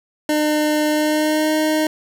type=tone with pitch glide; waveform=25% pulse; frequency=302.7 to 310 Hz; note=D#4 to D#4; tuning=-48 to -6 cents; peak=-12 dBFS; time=0.29-1.87 s; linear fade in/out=2 ms; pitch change=+42 cents; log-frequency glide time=0.89-1.53 s; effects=none